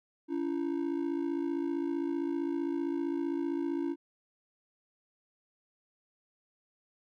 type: ring-modulated tone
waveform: triangle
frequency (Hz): 311.1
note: D#4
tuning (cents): 0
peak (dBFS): -25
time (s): 0.28-3.96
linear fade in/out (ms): 50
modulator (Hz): 27.7
effects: none